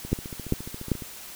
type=two click trains; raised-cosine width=3 ms; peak=-9 / -23 dBFS; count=3 / 15; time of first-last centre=0.13-0.917 / 0.05-1.022 s; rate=2.54 / 14.4 Hz; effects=white hiss -42 dBFS RMS until 1.35 s